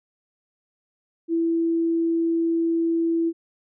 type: tone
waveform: sine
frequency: 331.9 Hz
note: E4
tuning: 12 cents sharp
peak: -19 dBFS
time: 1.28-3.33 s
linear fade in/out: 50 ms
effects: none